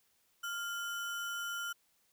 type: tone with sample-and-hold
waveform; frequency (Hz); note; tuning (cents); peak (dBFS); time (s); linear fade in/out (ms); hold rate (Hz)
sine; 1396.9; F6; 0; -36; 0.43-1.73; 10; 4410
effects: white hiss -73 dBFS RMS until 2.12 s